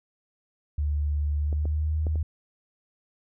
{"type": "tone with pitch glide", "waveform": "sine", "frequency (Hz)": [73.6, 77.8], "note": ["D2", "D#2"], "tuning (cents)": [4, 0], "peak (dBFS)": -23, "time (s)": [0.78, 2.23], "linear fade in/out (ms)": 5, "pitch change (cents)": 96, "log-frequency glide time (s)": [1.37, 1.98]}
{"type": "clicks", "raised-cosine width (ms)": 2, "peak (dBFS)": [-25, -23, -22, -27], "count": 4, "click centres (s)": [1.528, 1.655, 2.068, 2.157]}
{"effects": []}